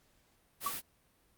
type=noise; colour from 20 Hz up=white; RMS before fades=-39 dBFS; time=0.6-0.82 s; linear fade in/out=50 ms
type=tone with exponential decay; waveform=triangle; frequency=1141 Hz; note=C#6; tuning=50 cents sharp; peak=-25 dBFS; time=0.66-0.74 s; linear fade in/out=5 ms; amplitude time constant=17 ms
effects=pink hiss -70 dBFS RMS until 1.37 s + Opus 48 kbps